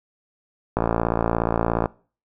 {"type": "click train", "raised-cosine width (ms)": 1, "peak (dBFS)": -6, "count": 63, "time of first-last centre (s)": [0.77, 1.858], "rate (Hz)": 57, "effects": ["noise-tail reverb RT60 0.4 s tail -22 dB re dry"]}